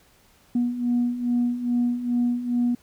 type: beating tone pair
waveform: sine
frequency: 240.4 / 242.8 Hz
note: B3 / B3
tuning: -46 / -29 cents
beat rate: 2.4 Hz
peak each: -26 / -21 dBFS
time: 0.55-2.75 s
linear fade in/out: 5 ms
effects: tanh soft clip ceiling -15 dBFS + pink hiss -58 dBFS RMS until 2.82 s